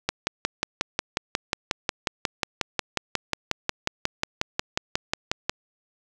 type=click train; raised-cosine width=0.2 ms; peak=-5 dBFS; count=31; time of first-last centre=0.09-5.495 s; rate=5.55 Hz; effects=none